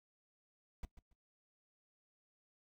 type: noise with echo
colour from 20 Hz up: brown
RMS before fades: -42 dBFS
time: 0.83-0.85 s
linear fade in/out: 2 ms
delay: 140 ms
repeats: 2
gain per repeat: -13 dB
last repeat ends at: 1.13 s
effects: noise-tail reverb RT60 0.1 s tail -19 dB re dry